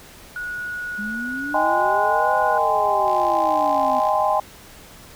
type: tone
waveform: sine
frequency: 1458 Hz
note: F#6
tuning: 26 cents flat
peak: -26 dBFS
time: 0.36-2.58 s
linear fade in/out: 2 ms
type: exponential two-way sweep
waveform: sine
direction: up then down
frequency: 202.8 to 519 to 252.8 Hz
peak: -28 dBFS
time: 0.98-4 s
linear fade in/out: 10 ms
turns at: 2.35 s
type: chord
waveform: sine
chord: Ab major seventh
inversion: second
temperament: equal with one note detuned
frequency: 622.3 / 784 / 830.6 / 1032.7 Hz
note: Eb5 / G5 / Ab5 / C6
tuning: 0 / 0 / 0 / -23 cents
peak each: -22 dBFS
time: 1.54-4.4 s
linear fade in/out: 5 ms
type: click train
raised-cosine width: 0.2 ms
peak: -22 dBFS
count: 60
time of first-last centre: 3.08-4.087 s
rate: 58.6 Hz
effects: pink hiss -44 dBFS RMS until 5.15 s